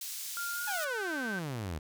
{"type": "high-pass noise", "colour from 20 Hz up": "pink", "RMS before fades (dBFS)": -40, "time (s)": [0.01, 0.85], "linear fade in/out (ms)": 5, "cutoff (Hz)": 4800, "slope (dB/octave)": 12}
{"type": "tone with pitch glide", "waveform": "sine", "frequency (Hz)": [1400, 1544.5], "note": ["F6", "G6"], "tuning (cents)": [4, -26], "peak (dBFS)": -35, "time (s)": [0.37, 1.39], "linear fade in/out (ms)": 0, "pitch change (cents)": 170, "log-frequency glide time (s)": [0.52, 1.06]}
{"type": "exponential sweep", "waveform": "sawtooth", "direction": "down", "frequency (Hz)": [870, 72.6], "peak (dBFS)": -31, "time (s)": [0.67, 1.79], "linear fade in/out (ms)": 10}
{"effects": []}